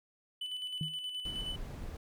triangle tone with tremolo, 2997 Hz, F#7, 22 cents sharp, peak -34 dBFS, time 0.41-1.56 s, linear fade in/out 5 ms, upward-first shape square, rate 9.5 Hz, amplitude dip 40%
sine tone with exponential decay, 155.56 Hz, D#3, in tune, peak -30 dBFS, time 0.81-0.99 s, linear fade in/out 2 ms, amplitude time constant 39 ms
brown noise, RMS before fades -42 dBFS, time 1.25-1.97 s, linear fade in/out 5 ms
effects none

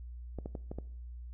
clicks, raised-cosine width 2 ms, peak -26 dBFS, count 5, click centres 0.387 / 0.459 / 0.552 / 0.715 / 0.786 s, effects noise-tail reverb RT60 0.6 s tail -20 dB re dry + added 60 Hz sine -42 dBFS peak until 1.33 s

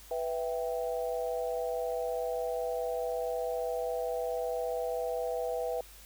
sine chord, E minor, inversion second, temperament equal, 493.9 / 659.3 / 784 Hz, B4 / E5 / G5, 0 / 0 / 0 cents, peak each -33 / -35 / -39 dBFS, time 0.11-5.81 s, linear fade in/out 2 ms, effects added 50 Hz sine -54 dBFS peak until 6.05 s + white hiss -54 dBFS RMS until 6.05 s

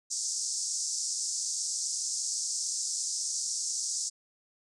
pink band-pass noise, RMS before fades -33 dBFS, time 0.1-4.1 s, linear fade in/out 20 ms, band 5200 to 8400 Hz, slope 48 dB/octave, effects resampled to 24000 Hz

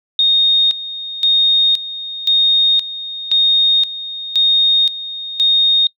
sine tone with tremolo, 3700 Hz, A#7, 14 cents flat, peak -9 dBFS, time 0.19-5.87 s, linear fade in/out 2 ms, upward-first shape square, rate 0.96 Hz, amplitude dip 80%, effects noise-tail reverb RT60 0.1 s tail -25 dB re dry

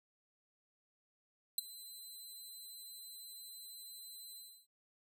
15% pulse tone with ADSR envelope, 4047 Hz, B7, 42 cents sharp, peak -22 dBFS, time 1.58-4.67 s, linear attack 4 ms, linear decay 14 ms, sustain -21 dB, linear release 300 ms, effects none

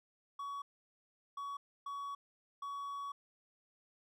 triangle tone bursts at uneven times, 1125 Hz, C#6, 25 cents sharp, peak -38 dBFS, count 4, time 0.39-0.62 / 1.37-1.57 / 1.86-2.15 / 2.62-3.12 s, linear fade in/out 5 ms, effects none

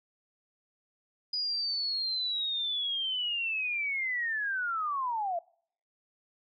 sine linear sweep, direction down, 4950 to 659.3 Hz, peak -29 dBFS, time 1.33-5.39 s, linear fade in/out 5 ms, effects noise-tail reverb RT60 0.6 s tail -25 dB re dry

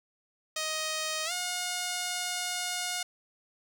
5% pulse tone with pitch glide, 626 to 719.1 Hz, D#5 to F#5, +10 to -50 cents, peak -19 dBFS, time 0.56-3.03 s, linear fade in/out 5 ms, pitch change +240 cents, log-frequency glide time 1.25-1.32 s, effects none

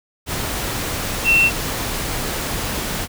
sine tone in noise, 2700 Hz, E7, 41 cents sharp, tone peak -11 dBFS, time 1.24-1.51 s, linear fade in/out 50 ms, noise pink, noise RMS -24 dBFS, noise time 0.26-3.08 s, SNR +10 dB, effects none

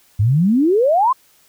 sine exponential sweep, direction up, 96.3 to 1088 Hz, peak -11 dBFS, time 0.19-1.13 s, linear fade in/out 10 ms, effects white hiss -54 dBFS RMS until 1.48 s

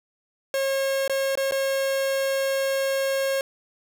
45% pulse tone with dropouts, 542 Hz, C#5, 39 cents flat, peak -22 dBFS, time 0.54-3.41 s, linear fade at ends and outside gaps 1 ms, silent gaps 1.078-1.096 / 1.354-1.374 / 1.511-1.521 s, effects none

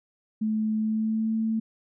sine tone with pitch glide, 217 to 222.1 Hz, A3 to A3, -24 to +16 cents, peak -23 dBFS, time 0.41-1.6 s, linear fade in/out 10 ms, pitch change +40 cents, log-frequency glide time 0.77-1.36 s, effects none

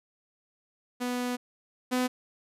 sawtooth tone pair in turn, 246.9 / 251.9 Hz, B3 / B3, 0 / +34 cents, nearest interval unison, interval 34 cents, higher second, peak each -25 / -21 dBFS, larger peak second, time 1-1.37 / 1.91-2.08 s, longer first, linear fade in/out 20 ms, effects resampled to 32000 Hz

